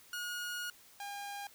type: tone pair in turn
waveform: sawtooth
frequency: 1441 / 807.3 Hz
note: F#6 / G#5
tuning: -46 / -49 cents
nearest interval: minor seventh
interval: 1003 cents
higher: first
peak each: -34 / -37 dBFS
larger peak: first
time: 0.13-0.7 / 1-1.47 s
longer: first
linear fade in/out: 2 ms
effects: white hiss -60 dBFS RMS until 1.54 s